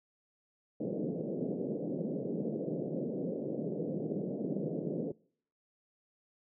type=band-pass noise; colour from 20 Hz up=pink; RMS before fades=-36 dBFS; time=0.8-5.12 s; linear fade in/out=5 ms; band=150 to 560 Hz; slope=48 dB/octave; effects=noise-tail reverb RT60 0.6 s tail -25 dB re dry